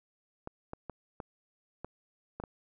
clicks, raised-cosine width 1 ms, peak -25 dBFS, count 7, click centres 0.474 / 0.734 / 0.897 / 1.202 / 1.846 / 2.4 / 2.438 s, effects none

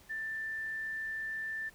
sine tone, 1773 Hz, A6, 13 cents sharp, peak -35 dBFS, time 0.09-1.7 s, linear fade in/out 20 ms, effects pink hiss -60 dBFS RMS until 1.74 s

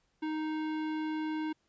sine tone with hard clipping, 311.1 Hz, D#4, in tune, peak -34 dBFS, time 0.22-1.53 s, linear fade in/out 10 ms, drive 16 dB, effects pink hiss -75 dBFS RMS until 1.68 s + resampled to 16000 Hz

